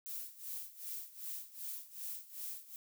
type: noise with tremolo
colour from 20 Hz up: violet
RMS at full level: -42 dBFS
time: 0.06-2.76 s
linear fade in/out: 0 ms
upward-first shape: sine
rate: 2.6 Hz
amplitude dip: 85%
effects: none